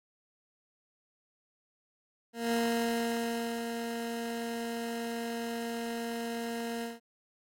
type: tone with ADSR envelope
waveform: 20% pulse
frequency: 232.5 Hz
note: A#3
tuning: 4 cents flat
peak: -22 dBFS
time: 2.33-7 s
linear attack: 190 ms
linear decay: 1100 ms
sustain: -7 dB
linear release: 170 ms
effects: AAC 64 kbps